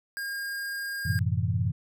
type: tone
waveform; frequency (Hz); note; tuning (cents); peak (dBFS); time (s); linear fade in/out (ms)
square; 1617; G#6; -47; -32; 0.17-1.19; 0
type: chord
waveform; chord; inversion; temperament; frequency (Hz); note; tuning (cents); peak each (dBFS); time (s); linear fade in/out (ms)
sine; F# half-diminished seventh; none; equal with one note detuned; 92.5 / 110 / 128.05 / 164.81; F#2 / A2 / C3 / E3; 0 / 0 / -37 / 0; -28 / -28 / -31 / -32; 1.05-1.72; 10
effects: none